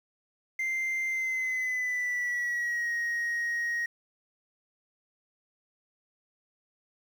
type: tone with pitch glide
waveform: sine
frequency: 2088 to 1881.8 Hz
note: C7 to A#6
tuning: -4 to +16 cents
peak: -25 dBFS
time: 0.59-3.86 s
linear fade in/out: 5 ms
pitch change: -180 cents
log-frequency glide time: 1.09-2.92 s
effects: tanh soft clip ceiling -27 dBFS + 9-bit